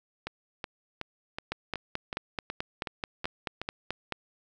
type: two click trains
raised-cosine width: 0.3 ms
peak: -15 / -18 dBFS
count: 13 / 10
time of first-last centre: 1.52-4.123 / 0.27-3.616 s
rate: 4.61 / 2.69 Hz
effects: none